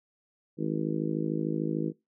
harmonic tone, 53.4 Hz, G#1, 49 cents sharp, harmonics 3 / 4 / 5 / 6 / 7 / 8 / 9, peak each -33 / -34 / -36 / -32 / -36 / -41 / -40 dBFS, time 0.57-1.93 s, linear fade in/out 50 ms, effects noise-tail reverb RT60 0.2 s tail -21 dB re dry

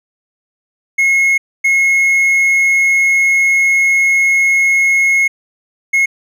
triangle tone bursts at uneven times, 2168 Hz, C#7, 39 cents flat, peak -7 dBFS, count 3, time 0.98-1.38 / 1.64-5.28 / 5.93-6.06 s, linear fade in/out 10 ms, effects none

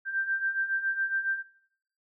sine beating tone pair, 1568 / 1575.2 Hz, G6 / G6, 0 / +8 cents, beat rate 7.2 Hz, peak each -33 / -28 dBFS, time 0.05-1.43 s, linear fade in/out 50 ms, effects noise-tail reverb RT60 0.7 s tail -20 dB re dry

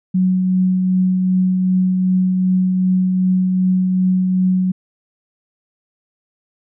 sine tone with tremolo, 185 Hz, F#3, in tune, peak -11 dBFS, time 0.14-4.72 s, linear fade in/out 10 ms, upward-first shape triangle, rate 2.6 Hz, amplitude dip 30%, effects none

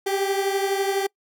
30% pulse beating tone pair, 390 / 402 Hz, G4 / G4, -9 / +44 cents, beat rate 12 Hz, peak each -20 / -25 dBFS, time 0.06-1.07 s, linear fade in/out 10 ms, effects noise-tail reverb RT60 0.1 s tail -26 dB re dry

